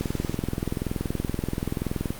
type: click train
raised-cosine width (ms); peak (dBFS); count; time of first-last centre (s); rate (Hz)
3; -13; 45; 0.01-2.105; 21
effects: pink hiss -40 dBFS RMS until 2.19 s + Opus 48 kbps